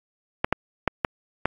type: clicks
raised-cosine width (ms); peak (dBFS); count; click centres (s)
0.5; -5; 5; 0.445 / 0.526 / 0.877 / 1.048 / 1.456
effects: AAC 48 kbps